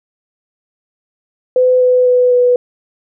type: tone with pitch steps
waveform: sine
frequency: 506 / 501.6 / 497.3 / 493 Hz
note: B4 / B4 / B4 / B4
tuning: +42 / +27 / +12 / -3 cents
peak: -7 dBFS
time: 1.56-2.56 s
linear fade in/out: 2 ms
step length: 250 ms
effects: none